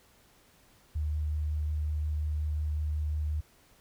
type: tone with vibrato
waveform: sine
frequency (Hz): 75.9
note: D#2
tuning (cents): -42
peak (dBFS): -28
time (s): 0.95-3.41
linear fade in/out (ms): 10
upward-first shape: triangle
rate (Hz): 5.5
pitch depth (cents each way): 11
effects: pink hiss -62 dBFS RMS until 3.8 s